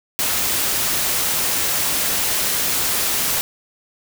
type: noise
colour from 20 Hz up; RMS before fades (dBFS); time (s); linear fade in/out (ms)
white; -20; 0.19-3.41; 0
effects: none